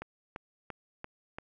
click train, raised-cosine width 0.5 ms, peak -24 dBFS, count 5, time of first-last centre 0.02-1.385 s, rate 2.93 Hz, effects none

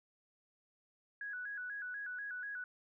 sine tone with vibrato, 1568 Hz, G6, in tune, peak -40 dBFS, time 1.21-2.64 s, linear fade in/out 2 ms, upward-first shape square, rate 4.1 Hz, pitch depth 98 cents each way, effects none

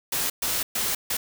white noise bursts at uneven times, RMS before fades -26 dBFS, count 4, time 0.12-0.3 / 0.42-0.63 / 0.75-0.95 / 1.1-1.17 s, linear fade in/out 5 ms, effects none

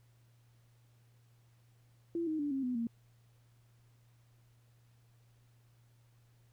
sine tone with pitch steps, 337.4 / 313 / 290.4 / 269.3 / 249.9 / 231.8 Hz, E4 / D#4 / D4 / C#4 / B3 / A#3, +40 / +10 / -19 / -50 / +21 / -10 cents, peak -32 dBFS, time 2.15-2.87 s, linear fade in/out 2 ms, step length 120 ms, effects added 118 Hz sine -63 dBFS peak until 6.52 s + pink hiss -74 dBFS RMS until 6.52 s

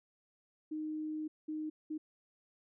sine tone bursts at uneven times, 309.1 Hz, D#4, 11 cents flat, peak -36 dBFS, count 3, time 0.71-1.28 / 1.48-1.7 / 1.9-1.98 s, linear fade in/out 10 ms, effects none

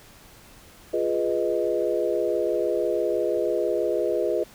sine chord, F half-diminished seventh, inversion none, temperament equal, 349.2 / 415.3 / 493.9 / 622.3 Hz, F4 / Ab4 / Cb5 / Eb5, 0 / 0 / 0 / 0 cents, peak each -27 dBFS, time 0.93-4.44 s, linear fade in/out 10 ms, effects pink hiss -50 dBFS RMS until 4.54 s

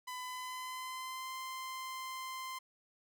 sawtooth tone with pitch glide, 1004 to 1041.2 Hz, B5 to C6, +28 to -9 cents, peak -37 dBFS, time 0.07-2.59 s, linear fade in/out 10 ms, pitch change +63 cents, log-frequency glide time 0.19-1.33 s, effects none

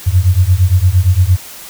sine beating tone pair, 87.31 / 96.01 Hz, F2 / G2, 0 / -35 cents, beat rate 8.7 Hz, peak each -10 dBFS, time 0.06-1.37 s, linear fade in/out 20 ms, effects white hiss -32 dBFS RMS until 1.69 s

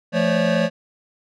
square tone cluster, 171.8 / 220.2 / 540 / 576 Hz, F3 / A3 / C#5 / D5, -28 / +2 / -45 / -34 cents, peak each -23 dBFS, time 0.12-0.7 s, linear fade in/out 50 ms, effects low-pass 4000 Hz 12 dB/octave

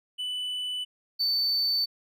triangle tone pair in turn, 2986 / 4531 Hz, F#7 / C#8, +15 / +37 cents, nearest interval perfect fifth, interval 722 cents, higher second, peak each -28 / -22 dBFS, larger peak second, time 0.18-0.85 / 1.19-1.86 s, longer neither, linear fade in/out 20 ms, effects none

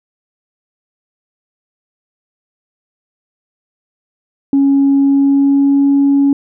sine tone with pitch glide, 276.7 to 279.4 Hz, C#4 to C#4, -3 to +14 cents, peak -6 dBFS, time 4.53-6.33 s, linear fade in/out 2 ms, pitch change +17 cents, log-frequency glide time 5-5.89 s, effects tanh soft clip ceiling -4 dBFS

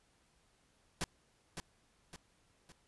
pink noise with echo, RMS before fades -36 dBFS, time 1.01-1.04 s, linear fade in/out 0 ms, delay 560 ms, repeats 3, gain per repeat -7 dB, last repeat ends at 2.72 s, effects pink hiss -72 dBFS RMS until 2.87 s + resampled to 24000 Hz

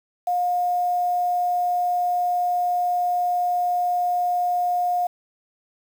sine tone with quantisation, 713 Hz, F5, 36 cents sharp, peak -19 dBFS, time 0.27-5.07 s, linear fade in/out 5 ms, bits 7, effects none

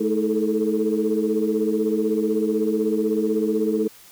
sine tone cluster, 215.7 / 318.9 / 428.5 / 444.5 Hz, A3 / D#4 / A4 / A4, -34 / +43 / -46 / +18 cents, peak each -24 dBFS, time 0-3.88 s, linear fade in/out 10 ms, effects tanh soft clip ceiling -9 dBFS + white hiss -48 dBFS RMS until 4.11 s

